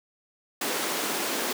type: high-pass noise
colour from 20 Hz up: pink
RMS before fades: -29 dBFS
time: 0.61-1.53 s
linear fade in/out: 5 ms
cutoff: 250 Hz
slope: 24 dB/octave
effects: none